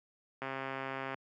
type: click train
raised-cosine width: 0.5 ms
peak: -23 dBFS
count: 98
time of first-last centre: 0.42-1.144 s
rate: 134 Hz
effects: high-pass 150 Hz 12 dB/octave